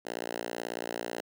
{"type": "tone with high-pass filter", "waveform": "5% pulse", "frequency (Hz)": 58.27, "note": "A#1", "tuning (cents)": 0, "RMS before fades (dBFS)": -37, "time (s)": [0.05, 1.21], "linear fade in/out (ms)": 10, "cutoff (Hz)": 360, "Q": 0.92, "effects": []}